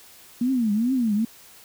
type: tone with vibrato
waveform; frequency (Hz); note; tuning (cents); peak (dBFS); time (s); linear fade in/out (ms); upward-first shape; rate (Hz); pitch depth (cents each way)
sine; 233.1; A#3; 0; -19; 0.41-1.25; 5; triangle; 2.4; 260
effects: white hiss -49 dBFS RMS until 1.64 s